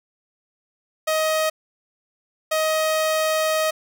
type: tone pair in turn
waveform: sawtooth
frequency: 629 / 629 Hz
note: D#5 / D#5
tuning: +19 / +19 cents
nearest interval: unison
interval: 0 cents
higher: neither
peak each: -15 dBFS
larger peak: neither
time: 1.07-1.5 / 2.51-3.71 s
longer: second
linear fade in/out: 10 ms
effects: none